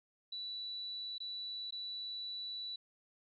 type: tone with dropouts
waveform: sine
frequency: 3951 Hz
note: B7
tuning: in tune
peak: -40 dBFS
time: 0.32-2.76 s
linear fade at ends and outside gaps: 5 ms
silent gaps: 1.182-1.202 / 1.708-1.723 s
effects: none